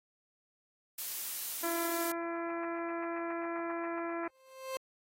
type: noise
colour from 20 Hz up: blue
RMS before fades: -38 dBFS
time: 0.98-2.12 s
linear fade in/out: 5 ms
type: harmonic tone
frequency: 337.1 Hz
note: E4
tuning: 39 cents sharp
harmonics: 1 / 2 / 3 / 4 / 5 / 6 / 7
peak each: -37 / -40 / -43 / -44 / -47 / -51 / -51 dBFS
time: 1.63-4.28 s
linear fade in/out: 5 ms
type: tone with exponential growth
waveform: 30% pulse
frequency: 526 Hz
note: C5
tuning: 9 cents sharp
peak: -31 dBFS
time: 4.26-4.77 s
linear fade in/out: 1 ms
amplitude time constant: 110 ms
effects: AAC 48 kbps